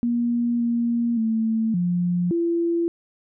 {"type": "tone with pitch steps", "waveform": "sine", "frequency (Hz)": [237.8, 235.4, 223, 176.3, 338.9], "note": ["A#3", "A#3", "A3", "F3", "E4"], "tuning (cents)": [35, 17, 23, 17, 48], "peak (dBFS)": -19, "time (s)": [0.03, 2.88], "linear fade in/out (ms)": 0, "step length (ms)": 570, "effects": []}